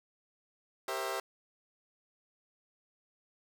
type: chord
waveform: 20% pulse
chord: C dominant seventh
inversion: second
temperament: equal with one note detuned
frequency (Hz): 392 / 466.2 / 531.2 / 659.3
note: G4 / Bb4 / C5 / E5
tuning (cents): 0 / 0 / +26 / 0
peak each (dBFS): -34 / -37 / -35 / -34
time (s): 0.88-1.2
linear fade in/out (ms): 2
effects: none

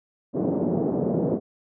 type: band-pass noise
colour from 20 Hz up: pink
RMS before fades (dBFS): -24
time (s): 0.33-1.4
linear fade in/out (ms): 50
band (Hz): 160 to 560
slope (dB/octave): 24
effects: none

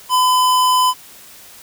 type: tone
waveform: square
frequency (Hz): 1010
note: B5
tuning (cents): +39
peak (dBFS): -12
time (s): 0.09-0.94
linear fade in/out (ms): 50
effects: white hiss -41 dBFS RMS until 1.62 s

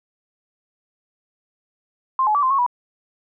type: tone with pitch steps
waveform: sine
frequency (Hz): 1052 / 850 / 1153 / 1041 / 1096 / 976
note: C6 / G#5 / D6 / C6 / C#6 / B5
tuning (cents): +9 / +40 / -32 / -9 / -20 / -21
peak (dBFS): -15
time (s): 2.19-2.664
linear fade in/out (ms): 2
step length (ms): 79
effects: none

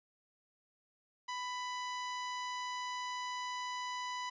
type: tone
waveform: sawtooth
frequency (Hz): 994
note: B5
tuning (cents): +11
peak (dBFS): -34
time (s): 1.28-4.3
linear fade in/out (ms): 10
effects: resampled to 16000 Hz

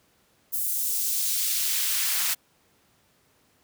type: noise with high-pass filter sweep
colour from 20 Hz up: white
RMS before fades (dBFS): -26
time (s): 0.52-2.35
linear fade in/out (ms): 20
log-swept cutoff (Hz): 11000 to 1100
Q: 0.74
effects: pink hiss -64 dBFS RMS until 3.63 s + high-pass 80 Hz 12 dB/octave

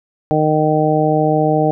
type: harmonic tone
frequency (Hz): 154.1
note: D#3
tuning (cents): -16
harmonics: 1 / 2 / 3 / 4 / 5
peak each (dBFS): -18 / -18 / -18 / -18 / -18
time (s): 0.31-1.71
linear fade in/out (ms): 0
effects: none

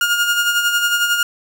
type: tone with tremolo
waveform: 30% pulse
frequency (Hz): 1420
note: F6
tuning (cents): +28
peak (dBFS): -10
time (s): 0.01-1.23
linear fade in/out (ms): 2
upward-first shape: sine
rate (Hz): 11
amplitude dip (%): 50
effects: none

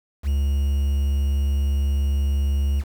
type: tone with quantisation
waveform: triangle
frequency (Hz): 69.9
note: C#2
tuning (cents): +15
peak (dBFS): -16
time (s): 0.23-2.84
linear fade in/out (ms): 50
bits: 7
effects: none

